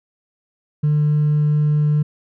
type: tone with hard clipping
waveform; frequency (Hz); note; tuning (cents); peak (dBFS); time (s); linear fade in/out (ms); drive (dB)
triangle; 149.6; D3; +32; -13; 0.83-2.03; 10; 2
effects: none